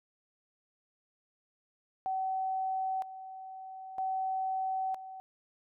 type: tone with tremolo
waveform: sine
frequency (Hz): 760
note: F#5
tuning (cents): +46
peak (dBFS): -30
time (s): 2.06-5.2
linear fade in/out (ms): 0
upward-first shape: square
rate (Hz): 0.52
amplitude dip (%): 75
effects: none